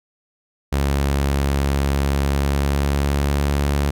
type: tone with pitch glide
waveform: sawtooth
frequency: 69.7 to 71.21 Hz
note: C#2 to C#2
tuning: +10 to +47 cents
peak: -13 dBFS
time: 0.72-3.91 s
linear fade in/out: 10 ms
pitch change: +37 cents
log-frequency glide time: 2.26-3.47 s
effects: none